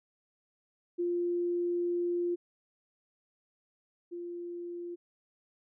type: tone pair in turn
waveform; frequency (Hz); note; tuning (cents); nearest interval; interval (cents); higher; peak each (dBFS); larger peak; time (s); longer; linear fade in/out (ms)
sine; 349.2 / 347.5; F4 / F4; 0 / -9; unison; 9; first; -28 / -37; first; 0.98-2.36 / 4.11-4.96; first; 20
effects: none